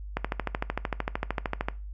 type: click train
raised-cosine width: 0.5 ms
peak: -12 dBFS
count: 21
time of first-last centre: 0.17-1.685 s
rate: 13.2 Hz
effects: noise-tail reverb RT60 0.3 s tail -19 dB re dry + added 50 Hz sine -36 dBFS peak until 1.93 s